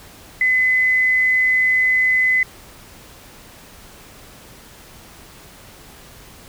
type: tone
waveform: sine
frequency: 2025 Hz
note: B6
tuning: 43 cents sharp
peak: -13 dBFS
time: 0.41-2.43 s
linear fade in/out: 2 ms
effects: pink hiss -43 dBFS RMS until 6.48 s